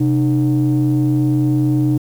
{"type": "ring-modulated tone", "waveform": "triangle", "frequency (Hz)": 87.2, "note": "F2", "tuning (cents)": -2, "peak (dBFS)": -6, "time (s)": [0, 1.98], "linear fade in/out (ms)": 10, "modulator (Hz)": 217, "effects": ["tanh soft clip ceiling -7 dBFS", "7-bit"]}